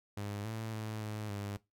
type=tone with pitch steps; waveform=sawtooth; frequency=102.4 / 111.2 / 108.8 / 106.9 / 101.4 Hz; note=G#2 / A2 / A2 / A2 / G#2; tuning=-24 / +19 / -19 / -49 / -41 cents; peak=-34 dBFS; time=0.17-1.57 s; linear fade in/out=5 ms; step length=280 ms; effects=noise-tail reverb RT60 0.2 s tail -19 dB re dry